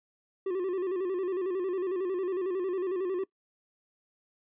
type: tone with vibrato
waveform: triangle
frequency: 370 Hz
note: F#4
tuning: in tune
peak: -26 dBFS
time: 0.46-3.24 s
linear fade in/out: 5 ms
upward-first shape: square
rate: 11 Hz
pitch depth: 72 cents each way
effects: noise-tail reverb RT60 0.1 s tail -21 dB re dry + resampled to 8000 Hz